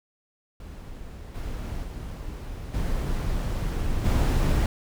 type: noise with level steps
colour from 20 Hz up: brown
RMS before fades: -39 / -32 / -35 / -27 / -21 dBFS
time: 0.6-4.66 s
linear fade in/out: 2 ms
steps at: 1.34 / 1.83 / 2.73 / 4.04 s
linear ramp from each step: 20 ms
effects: none